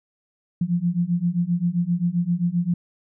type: beating tone pair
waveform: sine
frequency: 170 / 177.6 Hz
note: F3 / F3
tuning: -46 / +29 cents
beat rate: 7.6 Hz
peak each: -23 / -22 dBFS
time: 0.61-2.74 s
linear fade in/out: 5 ms
effects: none